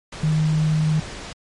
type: tone in noise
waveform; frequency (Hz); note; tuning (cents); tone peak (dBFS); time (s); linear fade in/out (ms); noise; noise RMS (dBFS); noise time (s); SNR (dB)
sine; 155.5; D#3; -1; -16; 0.23-1; 5; pink; -34; 0.12-1.33; +15
effects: low-pass 7000 Hz 12 dB/octave + MP3 48 kbps